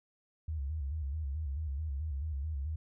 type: tone with vibrato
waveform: sine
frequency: 73.42 Hz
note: D2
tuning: in tune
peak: -33 dBFS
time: 0.48-2.76 s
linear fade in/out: 5 ms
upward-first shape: square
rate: 4.6 Hz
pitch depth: 120 cents each way
effects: none